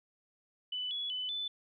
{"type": "tone with pitch steps", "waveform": "sine", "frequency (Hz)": [2992, 3387, 3007, 3504], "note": ["F#7", "G#7", "F#7", "A7"], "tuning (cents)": [19, 33, 27, -8], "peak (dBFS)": -34, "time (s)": [0.72, 1.48], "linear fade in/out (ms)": 5, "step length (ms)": 190, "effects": []}